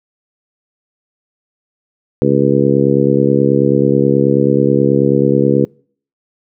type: harmonic tone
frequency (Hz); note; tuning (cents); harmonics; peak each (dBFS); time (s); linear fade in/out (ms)
69.3; C#2; 0; 2 / 3 / 4 / 5 / 6 / 7; -16 / -16 / -16 / -16 / -16 / -16; 2.22-5.65; 0
effects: noise-tail reverb RT60 0.5 s tail -26 dB re dry